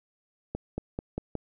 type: accelerating click train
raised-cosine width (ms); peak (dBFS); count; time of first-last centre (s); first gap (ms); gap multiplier
2; -18; 5; 0.55-1.353; 230; 0.91
effects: none